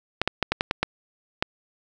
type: clicks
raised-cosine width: 0.3 ms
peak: -5 dBFS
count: 8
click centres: 0.216 / 0.276 / 0.427 / 0.52 / 0.609 / 0.711 / 0.83 / 1.425 s
effects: none